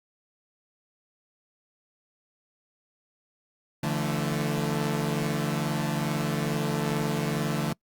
sawtooth chord, D suspended second, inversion none, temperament equal with one note detuned, 146.83 / 169.15 / 220 Hz, D3 / E3 / A3, 0 / +45 / 0 cents, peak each -25 / -27 / -27 dBFS, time 3.83-7.73 s, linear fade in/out 5 ms, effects noise-tail reverb RT60 0.1 s tail -26 dB re dry + Opus 48 kbps

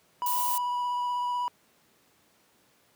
triangle tone with vibrato, 979 Hz, B5, 15 cents flat, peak -25 dBFS, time 0.22-1.48 s, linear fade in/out 0 ms, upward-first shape sine, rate 16 Hz, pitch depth 12 cents each way
violet noise, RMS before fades -31 dBFS, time 0.26-0.58 s, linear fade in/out 2 ms
effects pink hiss -64 dBFS RMS until 2.95 s + high-pass 150 Hz 12 dB/octave

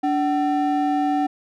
triangle ring-modulated tone, 523.3 Hz, C5, in tune, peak -13 dBFS, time 0.03-1.27 s, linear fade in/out 10 ms, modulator 233 Hz, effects none

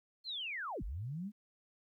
sine linear two-way sweep, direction down then up, 4325 to 36.71 to 217.5 Hz, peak -38 dBFS, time 0.24-1.32 s, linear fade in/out 50 ms, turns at 0.83 s, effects 13-bit

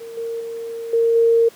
sine tone with level steps, 460.7 Hz, A#4, 20 cents flat, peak -31 / -23 / -26 / -13 / -11 dBFS, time 0-1.49 s, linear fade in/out 10 ms, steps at 0.17 / 0.4 / 0.93 / 1.15 s, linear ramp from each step 5 ms, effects pink hiss -46 dBFS RMS until 1.55 s + high-pass 200 Hz 12 dB/octave

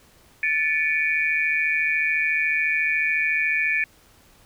sine tone cluster, 1752 / 2265 / 2419 Hz, A6 / C#7 / D#7, -8 / +37 / -49 cents, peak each -24 dBFS, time 0.43-3.84 s, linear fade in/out 2 ms, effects pink hiss -55 dBFS RMS until 4.45 s

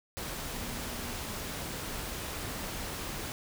sine tone in noise, 239.7 Hz, A#3, 48 cents sharp, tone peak -45 dBFS, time 0.54-1.13 s, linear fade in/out 0 ms, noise pink, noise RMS -38 dBFS, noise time 0.17-3.32 s, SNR -10 dB, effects none

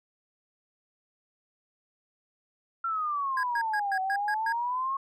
sine exponential two-way sweep, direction down then up, 1368 to 750 to 1099 Hz, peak -27 dBFS, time 2.84-4.97 s, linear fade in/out 5 ms, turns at 4 s
triangle tone bursts, 1643 Hz, G#6, 19 cents flat, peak -26 dBFS, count 7, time 3.37-4.524 s, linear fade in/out 2 ms, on 62 ms, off 120 ms
effects none

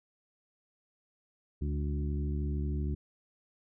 harmonic tone with a mistuned harmonic, 73 Hz, D2, 10 cents flat, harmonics 1 / 2 / 3 / 4 / 5, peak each -31 / -37 / -41 / -43 / -45 dBFS, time 1.61-2.95 s, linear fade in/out 10 ms, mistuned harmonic 3, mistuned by -32 cents, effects none

